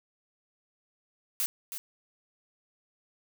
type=noise with echo; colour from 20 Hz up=blue; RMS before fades=-29 dBFS; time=1.4-1.46 s; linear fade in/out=0 ms; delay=320 ms; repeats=1; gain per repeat=-9 dB; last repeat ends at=1.78 s; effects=none